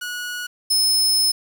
sawtooth tone pair in turn, 1460 / 5203 Hz, F#6 / E8, -24 / -23 cents, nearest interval octave + minor seventh, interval 2201 cents, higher second, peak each -23 / -13 dBFS, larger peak second, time 0.01-0.47 / 0.7-1.32 s, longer second, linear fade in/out 10 ms, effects 8-bit

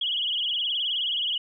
sine tone with vibrato, 3100 Hz, G7, 20 cents flat, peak -24 dBFS, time 0.01-1.38 s, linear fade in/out 5 ms, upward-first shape sine, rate 19 Hz, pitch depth 140 cents each way, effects none

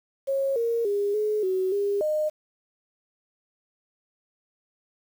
sine tone with pitch steps, 545 / 464.5 / 406.1 / 424.9 / 374.9 / 403.7 / 612 Hz, C#5 / A#4 / G#4 / G#4 / F#4 / G#4 / D#5, -29 / -6 / -39 / +40 / +23 / -49 / -29 cents, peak -22 dBFS, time 0.27-2.3 s, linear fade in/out 20 ms, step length 290 ms, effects 8-bit

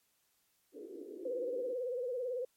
pink band-pass noise, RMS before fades -47 dBFS, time 0.72-1.75 s, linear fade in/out 50 ms, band 310 to 450 Hz, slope 48 dB/octave
sine tone with vibrato, 497.7 Hz, B4, 13 cents sharp, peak -34 dBFS, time 1.25-2.45 s, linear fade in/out 5 ms, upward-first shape sine, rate 18 Hz, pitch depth 87 cents each way
effects white hiss -75 dBFS RMS until 2.56 s + MP3 64 kbps

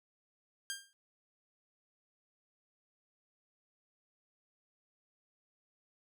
10% pulse tone with exponential decay, 1600 Hz, G6, 35 cents sharp, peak -26 dBFS, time 0.7-0.93 s, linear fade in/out 0 ms, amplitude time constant 50 ms, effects none

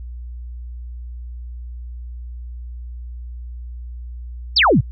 sine exponential sweep, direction down, 5588 to 96.1 Hz, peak -10 dBFS, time 4.56-4.81 s, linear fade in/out 10 ms, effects added 60 Hz sine -29 dBFS peak until 4.91 s

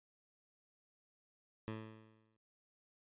15% pulse tone with exponential decay, 110 Hz, A2, in tune, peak -33 dBFS, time 1.68-2.37 s, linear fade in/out 0 ms, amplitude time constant 150 ms, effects resampled to 8000 Hz

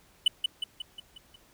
triangle tone with echo, 2983 Hz, F#7, 13 cents sharp, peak -16 dBFS, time 0.26-0.28 s, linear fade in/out 5 ms, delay 180 ms, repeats 6, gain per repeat -5 dB, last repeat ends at 1.36 s, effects pink hiss -61 dBFS RMS until 1.53 s

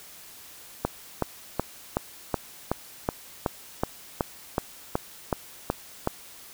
click train, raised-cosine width 1 ms, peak -9 dBFS, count 15, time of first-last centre 0.85-6.074 s, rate 2.68 Hz, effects white hiss -47 dBFS RMS until 6.53 s

